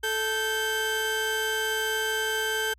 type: tone pair together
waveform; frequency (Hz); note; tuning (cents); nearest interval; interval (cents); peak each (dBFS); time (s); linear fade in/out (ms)
30% pulse; 437.6 / 1559.4; A4 / G6; -9 / -10; octave + minor seventh; 2199; -27 / -24; 0.03-2.74; 10
effects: added 60 Hz sine -54 dBFS peak until 2.78 s + MP3 64 kbps